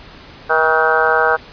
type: harmonic tone with a mistuned harmonic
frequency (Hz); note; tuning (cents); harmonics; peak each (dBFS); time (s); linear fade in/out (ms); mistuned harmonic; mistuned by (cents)
159.5; D#3; +43; 3 / 4 / 5 / 6 / 7 / 8 / 9 / 10; -18 / -20 / -19 / -22 / -23 / -20 / -19 / -18; 0.49-1.37; 20; 10; -48
effects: pink hiss -39 dBFS RMS until 1.52 s + resampled to 11025 Hz